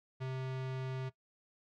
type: tone with low-pass filter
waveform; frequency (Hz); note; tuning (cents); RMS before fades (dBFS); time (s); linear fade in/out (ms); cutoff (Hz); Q
square; 130.81; C3; 0; -39; 0.2-1.1; 20; 3500; 0.81
effects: noise-tail reverb RT60 0.1 s tail -17 dB re dry